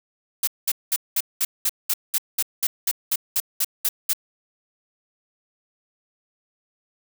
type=noise bursts; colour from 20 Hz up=blue; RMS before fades=-21 dBFS; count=16; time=0.43-4.134 s; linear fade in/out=5 ms; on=44 ms; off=200 ms; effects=none